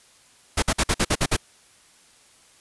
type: noise bursts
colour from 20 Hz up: pink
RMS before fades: -20 dBFS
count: 8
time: 0.57-1.367 s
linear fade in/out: 10 ms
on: 55 ms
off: 51 ms
effects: white hiss -55 dBFS RMS until 2.6 s + resampled to 24000 Hz